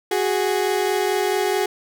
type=tone pair together; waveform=30% pulse; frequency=370 / 414.6 Hz; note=F#4 / G#4; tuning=0 / -3 cents; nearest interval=major second; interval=197 cents; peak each=-19 dBFS; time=0.11-1.66 s; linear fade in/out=5 ms; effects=none